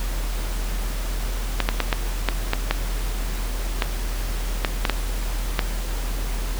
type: clicks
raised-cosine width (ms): 0.3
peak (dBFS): -3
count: 12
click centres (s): 1.603 / 1.689 / 1.803 / 1.928 / 2.287 / 2.534 / 2.71 / 3.822 / 4.648 / 4.852 / 4.897 / 5.592
effects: added 41 Hz sine -23 dBFS peak until 6.59 s + pink hiss -34 dBFS RMS until 6.59 s